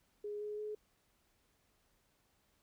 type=tone with pitch steps; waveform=sine; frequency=415.3 / 419.6 / 424 Hz; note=G#4 / G#4 / G#4; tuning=0 / +18 / +36 cents; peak=-39 dBFS; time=0.24-0.75 s; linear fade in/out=5 ms; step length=170 ms; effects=pink hiss -75 dBFS RMS until 2.62 s